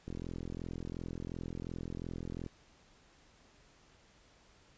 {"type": "click train", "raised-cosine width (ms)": 3, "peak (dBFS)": -28, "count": 103, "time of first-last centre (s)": [0.08, 2.463], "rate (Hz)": 42.8, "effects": ["pink hiss -64 dBFS RMS until 4.77 s", "resampled to 16000 Hz"]}